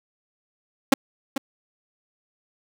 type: tone with echo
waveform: sawtooth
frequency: 271.4 Hz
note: C#4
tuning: 36 cents flat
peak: -7 dBFS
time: 0.92-0.94 s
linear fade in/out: 5 ms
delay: 440 ms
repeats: 1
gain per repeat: -12 dB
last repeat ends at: 1.38 s
effects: none